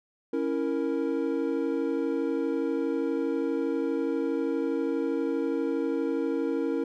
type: chord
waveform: triangle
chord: A# diminished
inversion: first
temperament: equal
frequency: 277.2 / 329.6 / 466.2 Hz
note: C#4 / E4 / A#4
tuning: 0 / 0 / 0 cents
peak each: -28 dBFS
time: 0.33-6.84 s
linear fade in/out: 5 ms
effects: none